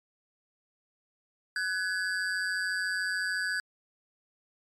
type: ring-modulated tone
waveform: square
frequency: 1590 Hz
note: G6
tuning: 24 cents sharp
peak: -26 dBFS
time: 1.56-3.6 s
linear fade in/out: 2 ms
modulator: 93.1 Hz
effects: low-pass 8000 Hz 12 dB/octave + MP3 96 kbps